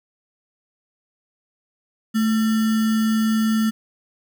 sine tone with sample-and-hold, 220 Hz, A3, in tune, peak -16 dBFS, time 2.14-3.71 s, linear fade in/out 20 ms, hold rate 1575 Hz, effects none

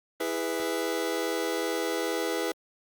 sawtooth chord, E major, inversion none, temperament just, 329.6 / 412 / 494.4 Hz, E4 / G#4 / B4, 0 / -14 / +2 cents, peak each -28 / -28 / -27 dBFS, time 0.2-2.52 s, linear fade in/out 5 ms, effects Opus 24 kbps

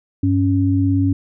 sine tone pair together, 98.08 / 277.2 Hz, G2 / C#4, +1 / 0 cents, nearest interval octave + tritone, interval 1799 cents, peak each -16 dBFS, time 0.23-1.13 s, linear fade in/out 5 ms, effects none

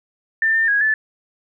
sine tone with pitch steps, 1788 / 1802 / 1651 / 1745 Hz, A6 / A6 / G#6 / A6, +27 / +41 / -11 / -15 cents, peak -14 dBFS, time 0.42-0.94 s, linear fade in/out 2 ms, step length 130 ms, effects none

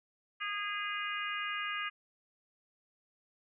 harmonic tone with a mistuned harmonic, 410.8 Hz, G#4, 19 cents flat, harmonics 3 / 4 / 5 / 6 / 7, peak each -39 / -40 / -41 / -42 / -42 dBFS, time 0.4-1.9 s, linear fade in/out 20 ms, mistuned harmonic 7, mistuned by -18 cents, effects none

